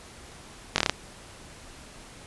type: slowing click train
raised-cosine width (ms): 0.2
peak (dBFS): -3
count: 6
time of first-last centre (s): 0.76-0.896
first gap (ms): 21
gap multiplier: 1.13
effects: pink hiss -47 dBFS RMS until 2.26 s + resampled to 24000 Hz